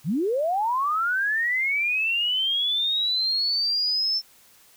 sine linear sweep, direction up, 123.47 to 5360 Hz, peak -21 dBFS, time 0.04-4.22 s, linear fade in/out 50 ms, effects white hiss -55 dBFS RMS until 4.76 s

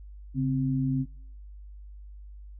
sine tone pair together, 137.94 / 261.6 Hz, C#3 / C4, -8 / 0 cents, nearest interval major seventh, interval 1108 cents, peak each -26 / -27 dBFS, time 0.34-1.06 s, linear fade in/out 50 ms, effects noise-tail reverb RT60 0.7 s tail -25 dB re dry + added 50 Hz sine -42 dBFS peak until 2.59 s

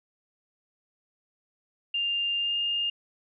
sine tone with pitch glide, 2800 to 2821 Hz, F7 to F7, +4 to +17 cents, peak -25 dBFS, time 1.94-2.9 s, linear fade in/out 5 ms, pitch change +13 cents, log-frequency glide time 2.39-2.56 s, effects none

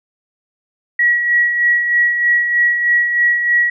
sine tone with tremolo, 1919 Hz, A#6, 50 cents sharp, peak -9 dBFS, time 0.99-3.7 s, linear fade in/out 5 ms, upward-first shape sine, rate 3.2 Hz, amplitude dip 50%, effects none

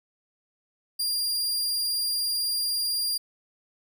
sawtooth tone, 4794 Hz, D8, 35 cents sharp, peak -22 dBFS, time 0.99-3.18 s, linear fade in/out 10 ms, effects none

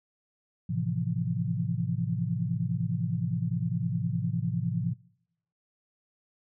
sine chord, F major seventh, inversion first, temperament equal, 110 / 130.81 / 164.81 / 174.61 Hz, A2 / C3 / E3 / F3, 0 / 0 / 0 / 0 cents, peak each -32 dBFS, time 0.69-4.94 s, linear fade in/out 10 ms, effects noise-tail reverb RT60 0.8 s tail -24 dB re dry

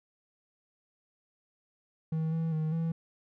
triangle tone with pitch steps, 159.6 / 163 / 156.7 / 164.3 Hz, D#3 / E3 / D#3 / E3, +44 / -19 / +13 / -5 cents, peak -26 dBFS, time 2.12-2.92 s, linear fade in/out 5 ms, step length 200 ms, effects none

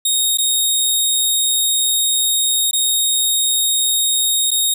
15% pulse tone with dropouts, 3729 Hz, A#7, in tune, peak -7 dBFS, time 0.05-4.74 s, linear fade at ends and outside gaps 5 ms, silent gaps 0.374-0.384 / 2.711-2.731 / 4.507-4.514 s, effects none

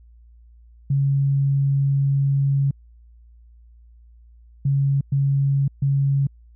sine tone bursts at uneven times, 138.59 Hz, C#3, in tune, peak -16 dBFS, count 4, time 0.9-2.71 / 4.65-5.01 / 5.12-5.68 / 5.82-6.27 s, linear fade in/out 5 ms, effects added 58 Hz sine -46 dBFS peak until 6.55 s

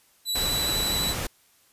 sawtooth tone with vibrato, 3952 Hz, B7, in tune, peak -22 dBFS, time 0.25-1.15 s, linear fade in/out 50 ms, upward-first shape square, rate 12 Hz, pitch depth 10 cents each way
pink noise, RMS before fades -30 dBFS, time 0.35-1.27 s, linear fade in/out 5 ms
effects white hiss -61 dBFS RMS until 1.72 s + resampled to 32000 Hz

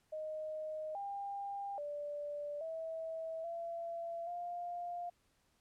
sine tone with pitch steps, 621 / 800 / 585 / 649 / 676 / 701 Hz, D#5 / G5 / D5 / E5 / E5 / F5, -3 / +35 / -7 / -27 / +43 / +6 cents, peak -39 dBFS, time 0.12-5.1 s, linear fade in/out 10 ms, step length 830 ms, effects pink hiss -75 dBFS RMS until 5.6 s + low-pass 12000 Hz 12 dB/octave

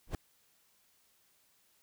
brown noise with exponential growth, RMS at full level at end -25 dBFS, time 0.07-0.15 s, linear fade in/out 2 ms, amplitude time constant 17 ms, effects white hiss -70 dBFS RMS until 1.82 s

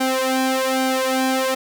sawtooth tone with flanger, 261.6 Hz, C4, in tune, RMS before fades -20 dBFS, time 0-1.55 s, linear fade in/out 10 ms, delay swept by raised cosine 1.3 to 2.6 ms, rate 1.2 Hz, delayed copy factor +0.95, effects none

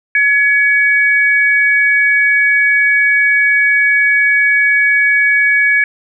sine tone pair together, 1690.8 / 2255 Hz, G#6 / C#7, +31 / +29 cents, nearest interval perfect fourth, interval 498 cents, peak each -11 dBFS, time 0.15-5.84 s, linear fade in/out 2 ms, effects none

